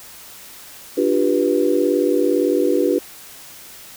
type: chord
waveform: sine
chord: G dominant seventh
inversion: second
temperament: just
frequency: 294 / 352.8 / 392 / 490 Hz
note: D4 / F4 / G4 / B4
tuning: +2 / +18 / 0 / -14 cents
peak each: -20 dBFS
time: 0.97-2.99 s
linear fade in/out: 10 ms
effects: white hiss -40 dBFS RMS until 3.96 s